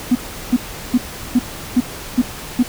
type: tone bursts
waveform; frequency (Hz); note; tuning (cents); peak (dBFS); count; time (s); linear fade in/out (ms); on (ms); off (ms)
triangle; 246.9; B3; 0; -5; 7; 0.11-2.631; 10; 43; 370
effects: tanh soft clip ceiling -6 dBFS + pink hiss -31 dBFS RMS until 2.68 s